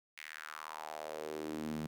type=tone with high-pass filter sweep; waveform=sawtooth; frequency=77.4 Hz; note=D#2; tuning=9 cents flat; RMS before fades=-43 dBFS; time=0.17-1.87 s; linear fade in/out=10 ms; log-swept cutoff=2200 to 180 Hz; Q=3.5; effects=none